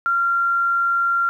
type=tone; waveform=sine; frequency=1380 Hz; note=F6; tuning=21 cents flat; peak=-16 dBFS; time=0.06-1.29 s; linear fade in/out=0 ms; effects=9-bit